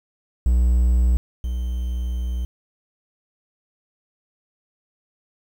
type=tone pair in turn; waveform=triangle; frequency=60.7 / 60.91 Hz; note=B1 / B1; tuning=-29 / -23 cents; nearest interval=unison; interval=6 cents; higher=second; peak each=-12 / -20 dBFS; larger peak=first; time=0.46-1.17 / 1.44-2.45 s; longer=second; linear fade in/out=0 ms; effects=8-bit